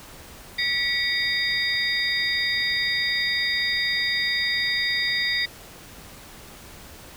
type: tone cluster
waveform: sine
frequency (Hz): 1946 / 2235 / 3694 / 4808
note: B6 / C#7 / A#7 / D8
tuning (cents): -26 / +14 / -16 / +40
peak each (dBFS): -25 / -29 / -27 / -28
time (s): 0.58-5.46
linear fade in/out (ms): 10
effects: pink hiss -44 dBFS RMS until 7.16 s